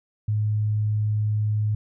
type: tone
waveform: sine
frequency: 106.3 Hz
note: G#2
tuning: 41 cents sharp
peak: -20 dBFS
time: 0.28-1.75 s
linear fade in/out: 5 ms
effects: none